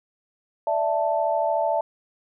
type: chord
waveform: sine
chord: D suspended second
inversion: none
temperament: just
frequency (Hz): 587.3 / 660.7 / 881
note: D5 / E5 / A5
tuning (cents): 0 / +4 / +2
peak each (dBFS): -26 / -23 / -25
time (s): 0.67-1.81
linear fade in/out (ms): 2
effects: none